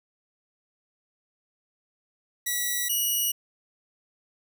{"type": "tone pair in turn", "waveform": "5% pulse", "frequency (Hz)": [1942, 2910], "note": ["B6", "F#7"], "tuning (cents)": [-30, -29], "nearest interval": "perfect fifth", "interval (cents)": 701, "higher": "second", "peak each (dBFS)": -15, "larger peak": "neither", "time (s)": [[2.46, 2.89], [2.89, 3.32]], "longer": "neither", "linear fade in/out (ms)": 10, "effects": []}